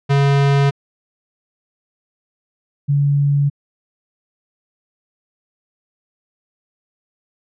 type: tone pair in turn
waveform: square / sine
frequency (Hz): 140 / 142.45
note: C#3 / C#3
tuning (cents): +18 / +48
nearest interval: unison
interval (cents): 30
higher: second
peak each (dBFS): -12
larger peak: neither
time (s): 0.09-0.71 / 2.88-3.5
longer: neither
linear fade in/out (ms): 20
effects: low-pass 4000 Hz 12 dB/octave